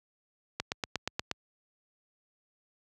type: click train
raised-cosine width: 0.2 ms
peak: -13 dBFS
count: 7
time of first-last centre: 0.6-1.313 s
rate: 8.41 Hz
effects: high-pass 60 Hz 12 dB/octave